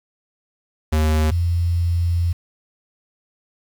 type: tone pair in turn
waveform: square / sine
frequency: 77.6 / 86.11 Hz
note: D#2 / F2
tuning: -4 / -24 cents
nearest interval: major second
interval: 180 cents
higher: second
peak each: -16 dBFS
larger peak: neither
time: 0.92-1.31 / 1.31-2.33 s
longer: second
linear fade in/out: 10 ms
effects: 7-bit